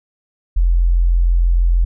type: tone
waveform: sine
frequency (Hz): 43.2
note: F1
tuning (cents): -18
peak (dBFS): -10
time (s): 0.56-1.85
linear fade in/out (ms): 10
effects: none